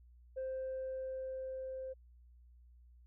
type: tone with level ramp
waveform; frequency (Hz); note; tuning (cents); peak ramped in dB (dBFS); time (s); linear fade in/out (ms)
sine; 523.3; C5; 0; -35 to -40; 0.36-1.94; 20
effects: tanh soft clip ceiling -35 dBFS + added 60 Hz sine -58 dBFS peak until 3.06 s